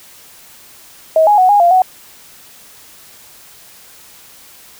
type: tone with pitch steps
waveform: sine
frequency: 638 / 831 / 740 / 820 / 693 / 744 Hz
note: D#5 / G#5 / F#5 / G#5 / F5 / F#5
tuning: +43 / +1 / 0 / -22 / -14 / +9 cents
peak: -6 dBFS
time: 1.16-1.82 s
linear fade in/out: 2 ms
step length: 110 ms
effects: white hiss -41 dBFS RMS until 4.79 s